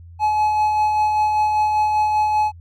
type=tone with tremolo; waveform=triangle; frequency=851 Hz; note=G#5; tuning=42 cents sharp; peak=-12 dBFS; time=0.19-2.52 s; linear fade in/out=50 ms; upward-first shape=sine; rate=5.1 Hz; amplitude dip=30%; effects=added 85 Hz sine -38 dBFS peak until 2.6 s